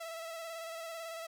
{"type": "tone with vibrato", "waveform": "sawtooth", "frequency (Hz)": 659.3, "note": "E5", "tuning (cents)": 0, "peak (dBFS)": -37, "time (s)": [0, 1.27], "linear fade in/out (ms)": 10, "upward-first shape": "square", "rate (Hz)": 18, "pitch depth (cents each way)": 25, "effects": []}